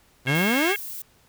sawtooth exponential sweep, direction up, 122.8 to 430.3 Hz, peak -17 dBFS, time 0.25-0.76 s, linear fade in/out 50 ms
harmonic tone, 542 Hz, C#5, 39 cents flat, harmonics 3 / 4 / 5 / 6, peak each -29 / -27 / -32 / -34 dBFS, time 0.27-0.76 s, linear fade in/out 0 ms
violet noise, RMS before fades -35 dBFS, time 0.35-1.02 s, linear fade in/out 2 ms
effects pink hiss -59 dBFS RMS until 1.28 s

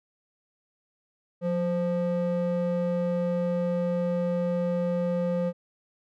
triangle ring-modulated tone, 349.2 Hz, F4, in tune, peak -19 dBFS, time 1.41-5.53 s, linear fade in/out 50 ms, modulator 171 Hz, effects none

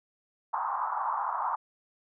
pink band-pass noise, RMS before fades -31 dBFS, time 0.53-1.56 s, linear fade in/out 10 ms, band 830 to 1200 Hz, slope 48 dB/octave, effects none

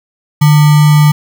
sine tone with sample-and-hold, 149.5 Hz, D3, 31 cents sharp, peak -3 dBFS, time 0.41-1.12 s, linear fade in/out 10 ms, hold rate 1050 Hz, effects none

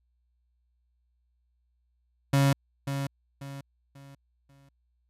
35% pulse tone with echo, 138.59 Hz, C#3, in tune, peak -18 dBFS, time 2.33-2.53 s, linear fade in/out 5 ms, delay 540 ms, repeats 4, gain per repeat -9 dB, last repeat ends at 4.69 s, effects added 60 Hz sine -69 dBFS peak until 5.09 s + resampled to 32000 Hz

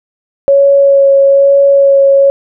sine tone with vibrato, 554.4 Hz, C#5, in tune, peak -3 dBFS, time 0.48-2.3 s, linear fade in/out 0 ms, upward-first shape sine, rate 1.1 Hz, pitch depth 12 cents each way, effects none

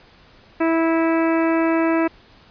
harmonic tone, 327.5 Hz, E4, 11 cents flat, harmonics 1 / 2 / 3 / 4 / 5 / 6 / 7 / 8, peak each -17 / -23 / -27 / -29 / -31 / -33 / -34 / -35 dBFS, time 0.6-2.08 s, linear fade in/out 10 ms, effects pink hiss -50 dBFS RMS until 2.5 s + resampled to 11025 Hz

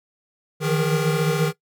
square tone cluster, 154 / 160 / 168.6 / 407.5 / 470.4 Hz, D#3 / D#3 / E3 / G#4 / A#4, -17 / +49 / +39 / -33 / +16 cents, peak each -22 / -31 / -29 / -28 / -26 dBFS, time 0.6-1.53 s, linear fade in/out 50 ms, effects noise-tail reverb RT60 0.1 s tail -18 dB re dry

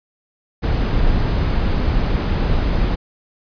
brown noise, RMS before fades -17 dBFS, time 0.62-2.96 s, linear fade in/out 20 ms, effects resampled to 11025 Hz

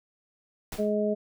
pink noise with exponential decay, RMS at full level -34 dBFS, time 0.72-0.95 s, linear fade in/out 2 ms, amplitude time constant 50 ms
harmonic tone, 210 Hz, G#3, 19 cents sharp, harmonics 1 / 2 / 3, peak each -28 / -28 / -28 dBFS, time 0.78-1.15 s, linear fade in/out 20 ms
effects none

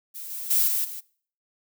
violet noise with level steps, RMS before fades -37 / -34 / -21 / -25 / -36 dBFS, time 0.14-1.01 s, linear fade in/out 20 ms, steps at 0.3 / 0.5 / 0.67 / 0.84 s, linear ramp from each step 10 ms, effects noise-tail reverb RT60 0.5 s tail -22 dB re dry

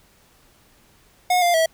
square tone with pitch steps, 724 / 698 / 649 Hz, F#5 / F5 / E5, -38 / -1 / -27 cents, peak -16 dBFS, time 1.3-1.66 s, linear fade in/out 5 ms, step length 120 ms, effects pink hiss -56 dBFS RMS until 1.73 s

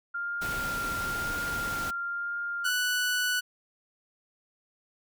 sine tone with vibrato, 1397 Hz, F6, in tune, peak -30 dBFS, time 0.14-2.7 s, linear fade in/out 10 ms, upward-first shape triangle, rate 1 Hz, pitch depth 13 cents each way
pink noise, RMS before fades -37 dBFS, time 0.41-1.91 s, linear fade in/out 10 ms
sawtooth tone, 1482 Hz, F#6, 2 cents sharp, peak -22 dBFS, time 2.64-3.41 s, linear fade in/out 20 ms
effects none

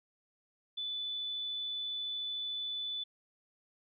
sine tone, 3487 Hz, A7, 16 cents flat, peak -35 dBFS, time 0.77-3.04 s, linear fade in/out 10 ms, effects none

